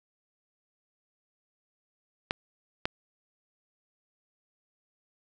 clicks, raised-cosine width 0.3 ms, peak -11 dBFS, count 2, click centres 2.309 / 2.855 s, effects none

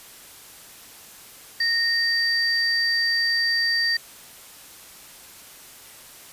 sine tone pair together, 1851 / 4661 Hz, A#6 / D8, -13 / -14 cents, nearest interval octave + major third, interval 1599 cents, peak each -22 / -22 dBFS, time 1.6-3.97 s, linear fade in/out 5 ms, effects white hiss -45 dBFS RMS until 6.32 s + resampled to 32000 Hz

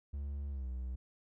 triangle tone with pitch glide, 70.7 to 62.99 Hz, C#2 to B1, +35 to +35 cents, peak -35 dBFS, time 0.13-0.96 s, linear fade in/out 10 ms, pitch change -200 cents, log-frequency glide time 0.5-0.68 s, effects none

